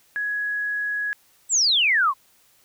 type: tone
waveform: sine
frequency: 1673 Hz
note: G#6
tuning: 12 cents sharp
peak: -23 dBFS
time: 0.16-1.13 s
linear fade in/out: 0 ms
type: exponential sweep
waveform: sine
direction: down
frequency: 8120 to 1014 Hz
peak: -16 dBFS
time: 1.49-2.14 s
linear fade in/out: 50 ms
effects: white hiss -59 dBFS RMS until 2.64 s